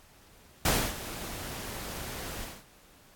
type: noise with ADSR envelope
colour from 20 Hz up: pink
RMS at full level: -24 dBFS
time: 0.65-2.65 s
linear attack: 5 ms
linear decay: 280 ms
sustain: -15 dB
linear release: 250 ms
effects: pink hiss -58 dBFS RMS until 3.15 s + AAC 64 kbps